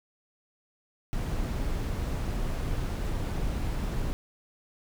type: noise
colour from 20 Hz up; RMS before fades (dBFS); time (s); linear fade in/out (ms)
brown; -30; 1.13-4.13; 0
effects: none